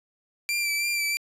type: tone with vibrato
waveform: sawtooth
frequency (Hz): 2349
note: D7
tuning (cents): 0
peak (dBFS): -21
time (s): 0.49-1.17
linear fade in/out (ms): 0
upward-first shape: sine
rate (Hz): 3.1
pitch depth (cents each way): 28
effects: resampled to 32000 Hz